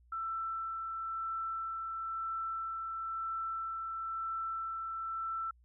sine tone with tremolo, 1333 Hz, E6, 19 cents sharp, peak -34 dBFS, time 0.12-5.51 s, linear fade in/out 5 ms, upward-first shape sine, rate 1 Hz, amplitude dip 25%, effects added 60 Hz sine -61 dBFS peak until 5.64 s

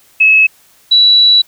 sine tone pair in turn, 2583 / 3932 Hz, E7 / B7, -36 / -8 cents, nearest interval perfect fifth, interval 728 cents, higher second, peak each -4 dBFS, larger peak neither, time 0.2-0.47 / 0.91-1.42 s, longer second, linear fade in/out 10 ms, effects white hiss -48 dBFS RMS until 1.47 s

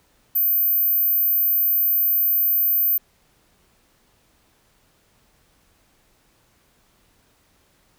sine tone, 14360 Hz, A9, 34 cents sharp, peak -16 dBFS, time 0.35-2.98 s, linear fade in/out 10 ms, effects pink hiss -61 dBFS RMS until 7.98 s

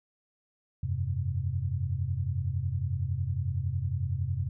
sine chord, F suspended second, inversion none, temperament just, 87.31 / 98.22 / 130.96 Hz, F2 / G2 / C3, 0 / +4 / +2 cents, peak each -32 dBFS, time 0.83-4.49 s, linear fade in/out 5 ms, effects none

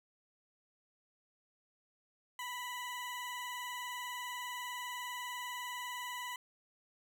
20% pulse tone with vibrato, 987.8 Hz, B5, in tune, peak -35 dBFS, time 2.39-6.36 s, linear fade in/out 2 ms, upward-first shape sine, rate 20 Hz, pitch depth 38 cents each way, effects none

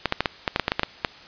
clicks, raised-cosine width 0.3 ms, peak -4 dBFS, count 12, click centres 0.057 / 0.124 / 0.206 / 0.258 / 0.478 / 0.561 / 0.597 / 0.681 / 0.719 / 0.795 / 0.833 / 1.048 s, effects white hiss -45 dBFS RMS until 1.27 s + resampled to 11025 Hz

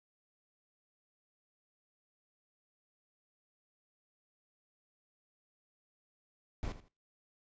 brown noise with echo, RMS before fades -37 dBFS, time 6.63-6.72 s, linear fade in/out 0 ms, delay 81 ms, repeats 2, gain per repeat -13 dB, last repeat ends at 6.882 s, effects noise-tail reverb RT60 0.3 s tail -22 dB re dry + resampled to 16000 Hz

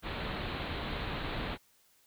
pink low-pass noise, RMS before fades -37 dBFS, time 0.02-1.58 s, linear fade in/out 50 ms, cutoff 4200 Hz, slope 96 dB/octave, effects white hiss -67 dBFS RMS until 2.06 s

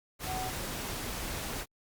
sine tone in noise, 748 Hz, F#5, 19 cents sharp, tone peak -35 dBFS, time 0.25-0.52 s, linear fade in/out 50 ms, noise pink, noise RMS -37 dBFS, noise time 0.19-1.66 s, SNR -1 dB, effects Opus 48 kbps

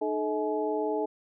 sine tone cluster, 305 / 430.5 / 638 / 848 Hz, D#4 / A4 / D#5 / G#5, -34 / -38 / +43 / +36 cents, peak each -33 / -29 / -34 / -34 dBFS, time 0.01-1.06 s, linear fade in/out 10 ms, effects none

